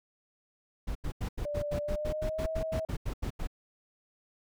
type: noise bursts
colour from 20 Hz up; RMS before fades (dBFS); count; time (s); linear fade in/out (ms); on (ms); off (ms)
brown; -33; 16; 0.87-3.473; 10; 83; 85
type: tone with pitch glide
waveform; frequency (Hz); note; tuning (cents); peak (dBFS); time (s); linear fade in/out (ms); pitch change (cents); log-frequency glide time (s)
sine; 587.3 to 640.5; D5 to E5; 0 to -50; -32; 1.45-2.85; 2; +150; 1.81-2.47
effects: none